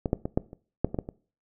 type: clicks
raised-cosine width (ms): 2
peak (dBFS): -13 / -9 / -16 / -9 / -28 / -8 / -18 / -14 / -22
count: 9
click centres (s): 0.058 / 0.131 / 0.255 / 0.375 / 0.531 / 0.846 / 0.945 / 0.988 / 1.089
effects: noise-tail reverb RT60 0.4 s tail -20 dB re dry